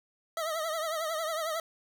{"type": "tone with vibrato", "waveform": "25% pulse", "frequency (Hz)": 640, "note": "D#5", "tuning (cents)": 49, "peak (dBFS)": -27, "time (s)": [0.37, 1.6], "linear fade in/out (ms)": 2, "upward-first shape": "triangle", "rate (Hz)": 11, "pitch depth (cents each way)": 97, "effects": []}